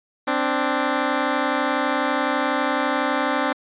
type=tone pair together; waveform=10% pulse; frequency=261.5 / 293.5 Hz; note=C4 / D4; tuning=-1 / -1 cents; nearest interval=major second; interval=200 cents; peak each=-14 dBFS; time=0.27-3.53 s; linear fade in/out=10 ms; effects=resampled to 8000 Hz